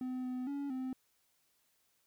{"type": "tone with pitch steps", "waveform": "triangle", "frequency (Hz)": [254.7, 252.8, 282.4, 258.9], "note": ["C4", "B3", "C#4", "C4"], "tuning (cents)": [-46, 41, 32, -18], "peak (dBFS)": -34, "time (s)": [0.01, 0.93], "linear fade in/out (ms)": 2, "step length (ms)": 230, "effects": ["white hiss -75 dBFS RMS until 2.06 s"]}